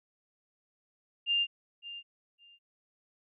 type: tone with echo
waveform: sine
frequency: 2800 Hz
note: F7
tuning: 4 cents sharp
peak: -25 dBFS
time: 1.26-1.47 s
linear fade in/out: 50 ms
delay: 560 ms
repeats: 2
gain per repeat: -15 dB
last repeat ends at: 2.59 s
effects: none